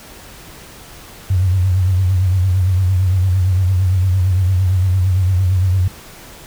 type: tone with vibrato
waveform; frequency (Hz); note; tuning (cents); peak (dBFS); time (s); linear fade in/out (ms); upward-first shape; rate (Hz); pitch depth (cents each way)
sine; 92.7; F#2; +4; -11; 1.3-5.88; 5; triangle; 8.8; 91
effects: pink hiss -38 dBFS RMS until 6.46 s